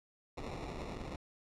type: noise with sample-and-hold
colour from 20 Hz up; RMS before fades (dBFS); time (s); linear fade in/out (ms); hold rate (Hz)
pink; -43; 0.37-1.16; 5; 1575
effects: low-pass 6000 Hz 12 dB/octave

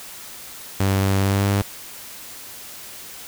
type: tone with pitch glide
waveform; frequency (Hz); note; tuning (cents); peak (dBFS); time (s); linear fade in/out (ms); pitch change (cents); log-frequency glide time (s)
sawtooth; 97.2 to 100.34; G2 to G2; -14 to +41; -13; 0.8-1.62; 5; +55; 1.19-1.48
effects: white hiss -38 dBFS RMS until 3.27 s

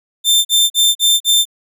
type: tone bursts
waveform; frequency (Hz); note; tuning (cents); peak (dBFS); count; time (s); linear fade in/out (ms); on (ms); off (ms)
sawtooth; 3577; A7; +28; -6; 5; 0.24-1.454; 50; 210; 41
effects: none

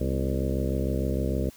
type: harmonic tone with a mistuned harmonic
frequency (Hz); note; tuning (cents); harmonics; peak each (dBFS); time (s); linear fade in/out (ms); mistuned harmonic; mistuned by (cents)
66.6; C2; +31; 1 / 2 / 3 / 4 / 5 / 6 / 7 / 8 / 9; -28 / -31 / -33 / -34 / -35 / -36 / -36 / -37 / -38; 0-1.5; 10; 4; -68
effects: white hiss -53 dBFS RMS until 1.56 s

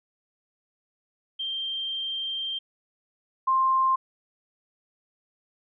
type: tone pair in turn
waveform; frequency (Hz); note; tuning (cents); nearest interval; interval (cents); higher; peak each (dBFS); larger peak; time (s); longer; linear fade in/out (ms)
sine; 3163 / 1053.4; G7 / C6; +15 / +11; octave + perfect fifth; 1904; first; -28 / -19; second; 1.39-2.59 / 3.47-3.96; first; 10
effects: none

